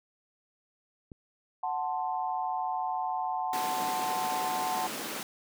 click, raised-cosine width 3 ms, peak -32 dBFS, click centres 1.118 s
sine chord, F# diminished, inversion none, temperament equal, 740 / 880 / 1046.5 Hz, F#5 / A5 / C6, 0 / 0 / 0 cents, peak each -32 / -33 / -37 dBFS, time 1.63-4.87 s, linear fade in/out 5 ms
pink high-pass noise, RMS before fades -37 dBFS, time 3.53-5.23 s, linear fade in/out 2 ms, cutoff 200 Hz, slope 24 dB/octave
effects none

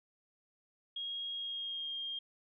sine tone with pitch glide, 3274 to 3218 Hz, G#7 to G7, -25 to +45 cents, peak -37 dBFS, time 0.96-2.19 s, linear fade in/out 5 ms, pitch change -30 cents, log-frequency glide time 1.34-1.95 s, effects none

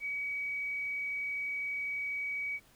sine tone, 2268 Hz, C#7, 39 cents sharp, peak -33 dBFS, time 0-2.6 s, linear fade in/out 50 ms, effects pink hiss -63 dBFS RMS until 2.75 s

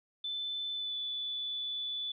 sine tone with pitch glide, 3518 to 3472 Hz, A7 to A7, -1 to -24 cents, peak -34 dBFS, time 0.24-2.12 s, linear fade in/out 5 ms, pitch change -23 cents, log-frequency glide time 0.74-0.96 s, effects none

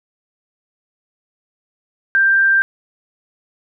sine tone, 1579 Hz, G6, 12 cents sharp, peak -10 dBFS, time 2.15-2.62 s, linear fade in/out 0 ms, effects none

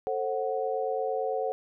sine chord, F# diminished, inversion first, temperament just, 444 / 532.8 / 740 Hz, A4 / C5 / F#5, +16 / +31 / 0 cents, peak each -31 / -31 / -32 dBFS, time 0.07-1.52 s, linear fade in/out 0 ms, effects none

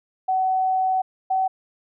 sine tone pair in turn, 753 / 758.2 Hz, F#5 / F#5, +30 / +42 cents, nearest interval unison, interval 12 cents, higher second, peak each -18 / -18 dBFS, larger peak neither, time 0.28-1.02 / 1.3-1.48 s, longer first, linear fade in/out 10 ms, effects none

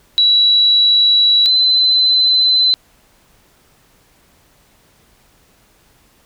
sine tone pair in turn, 3917 / 4043 Hz, B7 / B7, -15 / +40 cents, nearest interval minor second, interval 55 cents, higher second, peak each -8 / -9 dBFS, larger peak first, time 0.18-1.46 / 1.46-2.74 s, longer neither, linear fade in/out 0 ms, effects pink hiss -53 dBFS RMS until 6.25 s

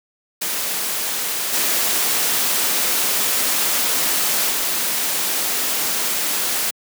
white noise with level steps, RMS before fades -23 / -19 / -21 dBFS, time 0.41-6.71 s, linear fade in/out 10 ms, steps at 1.53 / 4.5 s, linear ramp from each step 10 ms, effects high-pass 200 Hz 12 dB/octave

